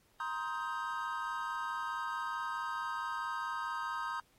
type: chord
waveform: triangle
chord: C minor seventh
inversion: third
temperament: just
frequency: 941.9 / 1046.5 / 1255.8 / 1569.8 Hz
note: Bb5 / C6 / Eb6 / G6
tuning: +18 / 0 / +16 / +2 cents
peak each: -39 / -40 / -38 / -40 dBFS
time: 0.2-4.2 s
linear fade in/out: 2 ms
effects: pink hiss -70 dBFS RMS until 4.38 s + AAC 48 kbps